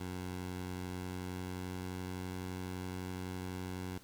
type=tone with pitch glide; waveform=15% pulse; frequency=91.1 to 91.89 Hz; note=F#2 to F#2; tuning=-26 to -11 cents; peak=-33 dBFS; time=0-3.98 s; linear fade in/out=5 ms; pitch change=+15 cents; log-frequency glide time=0.88-2.12 s; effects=pink hiss -60 dBFS RMS until 4.03 s